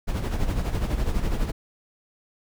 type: noise with tremolo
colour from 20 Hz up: brown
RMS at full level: -22 dBFS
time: 0.07-1.52 s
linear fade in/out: 20 ms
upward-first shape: sine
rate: 12 Hz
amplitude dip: 60%
effects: none